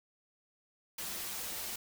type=noise with comb filter; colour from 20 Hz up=white; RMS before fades=-40 dBFS; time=0.98-1.76 s; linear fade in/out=5 ms; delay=7.3 ms; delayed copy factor=-0.6; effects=none